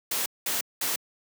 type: noise bursts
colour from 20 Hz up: white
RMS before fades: -28 dBFS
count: 3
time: 0.11-0.96 s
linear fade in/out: 5 ms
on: 150 ms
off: 200 ms
effects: high-pass 200 Hz 12 dB/octave